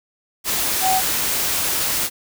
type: tone in noise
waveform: sine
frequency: 757 Hz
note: F#5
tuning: 39 cents sharp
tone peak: -16 dBFS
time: 0.81-1.02 s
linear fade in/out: 50 ms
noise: white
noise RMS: -21 dBFS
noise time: 0.44-2.1 s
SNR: +2 dB
effects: none